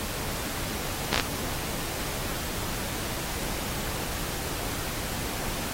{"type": "slowing click train", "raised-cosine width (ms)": 0.2, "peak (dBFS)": -5, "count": 5, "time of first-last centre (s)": [1.13, 1.198], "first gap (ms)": 14, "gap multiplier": 1.13, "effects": ["pink hiss -33 dBFS RMS until 5.73 s", "AAC 48 kbps"]}